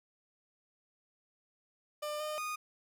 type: tone with pitch steps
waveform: 30% pulse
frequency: 598 / 609 / 1233 Hz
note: D5 / D#5 / D#6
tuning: +31 / -37 / -16 cents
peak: -33 dBFS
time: 2.02-2.56 s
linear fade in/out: 10 ms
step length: 180 ms
effects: none